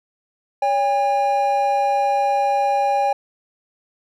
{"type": "tone pair together", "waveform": "triangle", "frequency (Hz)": [564, 807.1], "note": ["C#5", "G#5"], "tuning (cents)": [30, -50], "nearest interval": "tritone", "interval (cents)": 620, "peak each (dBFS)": [-20, -15], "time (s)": [0.62, 3.13], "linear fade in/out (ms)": 5, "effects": []}